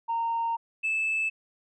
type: tone pair in turn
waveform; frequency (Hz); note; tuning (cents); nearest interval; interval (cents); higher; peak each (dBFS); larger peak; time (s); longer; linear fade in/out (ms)
sine; 922 / 2623; A#5 / E7; -19 / -9; octave + tritone; 1810; second; -24 / -23; second; 0.08-0.57 / 0.83-1.3; first; 20
effects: tanh soft clip ceiling -22 dBFS